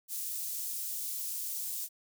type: high-pass noise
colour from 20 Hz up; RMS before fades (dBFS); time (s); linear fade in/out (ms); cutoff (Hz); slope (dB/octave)
white; -37; 0.08-1.89; 50; 6900; 12
effects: none